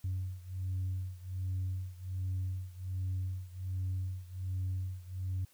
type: beating tone pair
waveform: sine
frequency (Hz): 92.5 / 93.8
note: F#2 / F#2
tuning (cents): 0 / +24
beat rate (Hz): 1.3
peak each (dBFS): -35 / -37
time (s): 0.04-5.45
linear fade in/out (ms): 5
effects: tanh soft clip ceiling -29 dBFS + white hiss -66 dBFS RMS until 5.53 s